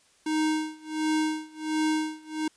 square tone with tremolo, 311.1 Hz, D#4, in tune, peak -23 dBFS, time 0.26-2.48 s, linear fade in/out 5 ms, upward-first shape sine, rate 1.4 Hz, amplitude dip 95%, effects white hiss -62 dBFS RMS until 2.56 s + resampled to 22050 Hz

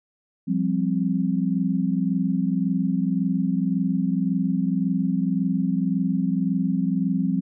sine chord, F suspended second, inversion none, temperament just, 174.61 / 196.44 / 261.9 Hz, F3 / G3 / C4, 0 / +4 / +2 cents, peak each -24 / -24 / -25 dBFS, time 0.47-7.41 s, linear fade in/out 20 ms, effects none

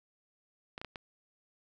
clicks, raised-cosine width 0.3 ms, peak -25 dBFS, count 4, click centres 0.779 / 0.815 / 0.847 / 0.958 s, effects none

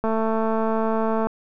click train, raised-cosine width 1 ms, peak -11 dBFS, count 274, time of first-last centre 0.04-1.27 s, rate 222 Hz, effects none

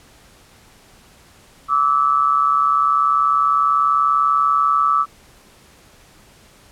sine tone pair together, 1159.8 / 1300 Hz, D6 / E6, -22 / -24 cents, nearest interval major second, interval 198 cents, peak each -16 dBFS, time 1.68-5.06 s, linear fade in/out 50 ms, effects pink hiss -49 dBFS RMS until 6.71 s + low-pass 12000 Hz 12 dB/octave

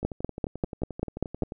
two click trains, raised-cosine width 2 ms, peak -22 / -12 dBFS, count 18 / 8, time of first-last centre 0.03-1.521 / 0.05-1.423 s, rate 11.4 / 5.1 Hz, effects none

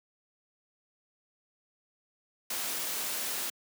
white noise, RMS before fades -34 dBFS, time 2.5-3.5 s, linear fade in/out 5 ms, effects high-pass 200 Hz 12 dB/octave

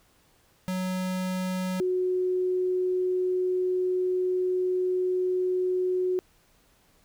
square / sine tone pair in turn, 185 / 366.7 Hz, F#3 / F#4, 0 / -15 cents, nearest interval octave, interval 1185 cents, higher second, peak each -28 / -23 dBFS, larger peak second, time 0.68-1.8 / 1.8-6.19 s, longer second, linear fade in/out 0 ms, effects pink hiss -63 dBFS RMS until 7.04 s

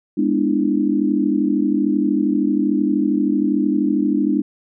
sine chord, E dominant seventh, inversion first, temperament just, 206 / 247.2 / 296.7 / 329.6 Hz, G#3 / B3 / D4 / E4, -14 / +2 / +18 / 0 cents, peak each -21 / -22 / -18 / -23 dBFS, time 0.17-4.42 s, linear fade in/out 10 ms, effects none

